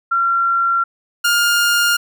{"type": "tone pair in turn", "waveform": ["sine", "sawtooth"], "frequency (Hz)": [1370, 1411], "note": ["F6", "F6"], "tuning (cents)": [-34, 17], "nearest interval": "minor second", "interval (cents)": 51, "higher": "second", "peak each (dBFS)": [-13, -9], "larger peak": "second", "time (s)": [[0.11, 0.84], [1.24, 1.97]], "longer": "neither", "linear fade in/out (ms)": 10, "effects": []}